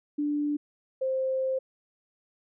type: tone pair in turn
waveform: sine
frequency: 293.7 / 525.1 Hz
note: D4 / C5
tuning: 0 / +6 cents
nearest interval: minor seventh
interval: 1006 cents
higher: second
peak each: -25 dBFS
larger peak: neither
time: 0.18-0.57 / 1.01-1.59 s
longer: second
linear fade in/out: 10 ms
effects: none